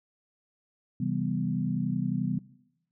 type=chord; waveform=sine; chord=C major seventh; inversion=none; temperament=equal with one note detuned; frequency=132.72 / 164.81 / 196 / 246.9 Hz; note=C3 / E3 / G3 / B3; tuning=+25 / 0 / 0 / 0 cents; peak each=-32 dBFS; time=1-2.39 s; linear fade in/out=5 ms; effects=noise-tail reverb RT60 0.8 s tail -19 dB re dry